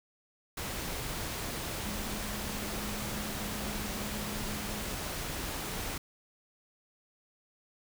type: tone in noise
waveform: sine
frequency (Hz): 209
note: G#3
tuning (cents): +11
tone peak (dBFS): -41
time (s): 1.85-4.82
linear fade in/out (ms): 5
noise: pink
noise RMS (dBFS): -37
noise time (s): 0.57-5.98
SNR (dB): -7
effects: none